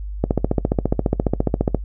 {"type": "click train", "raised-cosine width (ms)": 2, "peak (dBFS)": -3, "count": 23, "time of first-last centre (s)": [0.24, 1.747], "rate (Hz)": 14.6, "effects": ["noise-tail reverb RT60 0.1 s tail -20 dB re dry", "added 50 Hz sine -26 dBFS peak until 1.84 s"]}